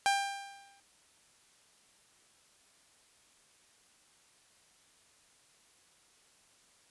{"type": "tone with exponential decay", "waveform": "sawtooth", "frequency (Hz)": 795, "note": "G5", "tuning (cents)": 24, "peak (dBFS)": -20, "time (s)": [0.06, 0.8], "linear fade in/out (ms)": 0, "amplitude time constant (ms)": 160, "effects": ["white hiss -65 dBFS RMS until 6.9 s", "resampled to 24000 Hz"]}